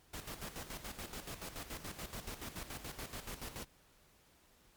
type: noise with tremolo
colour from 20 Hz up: pink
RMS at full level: -44 dBFS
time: 0.13-3.65 s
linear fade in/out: 10 ms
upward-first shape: square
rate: 7 Hz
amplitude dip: 65%
effects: pink hiss -67 dBFS RMS until 4.76 s + MP3 96 kbps